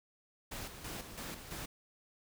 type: noise with tremolo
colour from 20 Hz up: pink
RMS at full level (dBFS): -43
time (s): 0.51-1.66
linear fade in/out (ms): 10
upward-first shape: square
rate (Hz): 3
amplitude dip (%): 55
effects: none